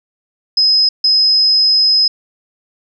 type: tone bursts at uneven times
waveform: sine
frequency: 5080 Hz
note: D#8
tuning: 35 cents sharp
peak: -8 dBFS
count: 2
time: 0.57-0.89 / 1.04-2.08 s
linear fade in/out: 5 ms
effects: none